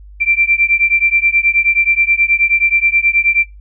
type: beating tone pair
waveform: sine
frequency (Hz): 2349 / 2358.4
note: D7 / D7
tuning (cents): 0 / +7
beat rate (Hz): 9.4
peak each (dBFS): -14 / -13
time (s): 0.2-3.44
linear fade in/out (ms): 20
effects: noise-tail reverb RT60 0.2 s tail -20 dB re dry + added 50 Hz sine -34 dBFS peak until 3.6 s